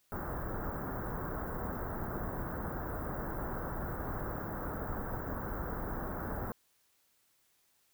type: band-stop noise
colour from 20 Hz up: pink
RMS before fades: -38 dBFS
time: 0.12-6.52 s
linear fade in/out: 0 ms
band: 1600 to 16000 Hz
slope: 48 dB/octave
effects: white hiss -72 dBFS RMS until 7.93 s